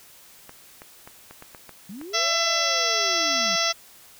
clicks, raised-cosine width 0.5 ms, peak -26 dBFS, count 8, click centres 0.494 / 0.819 / 1.075 / 1.31 / 1.424 / 1.548 / 1.693 / 2.014 s
sine linear two-way sweep, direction up then down, 174.61 to 681 to 174.61 Hz, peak -35 dBFS, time 1.89-3.56 s, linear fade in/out 5 ms, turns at 2.39 s
harmonic tone, 670 Hz, E5, 28 cents sharp, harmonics 1 / 2 / 3 / 4 / 5 / 6 / 7 / 8 / 9, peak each -29 / -28 / -29 / -32 / -29 / -32 / -32 / -27 / -29 dBFS, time 2.13-3.73 s, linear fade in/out 20 ms
effects white hiss -50 dBFS RMS until 4.19 s

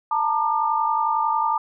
sine tone cluster, 886 / 937 / 1201 Hz, A5 / A#5 / D6, +12 / +9 / +38 cents, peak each -22 / -25 / -23 dBFS, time 0.11-1.58 s, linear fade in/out 5 ms, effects none

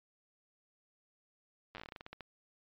slowing click train, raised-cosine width 0.3 ms, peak -29 dBFS, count 15, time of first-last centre 1.75-2.207 s, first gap 9 ms, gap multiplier 1.18, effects low-pass 5000 Hz 12 dB/octave + MP3 64 kbps

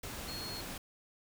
sine tone in noise, 4305 Hz, C8, 49 cents sharp, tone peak -42 dBFS, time 0.28-0.61 s, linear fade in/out 5 ms, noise pink, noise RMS -43 dBFS, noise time 0.03-0.78 s, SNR -2 dB, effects none

